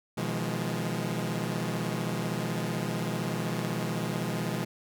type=chord; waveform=sawtooth; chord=F half-diminished seventh; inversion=second; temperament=equal with one note detuned; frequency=123.47 / 158.83 / 174.61 / 207.7 Hz; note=Cb3 / Eb3 / F3 / Ab3; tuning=0 / +36 / 0 / 0 cents; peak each=-31 dBFS; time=0.17-4.65 s; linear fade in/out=10 ms; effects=none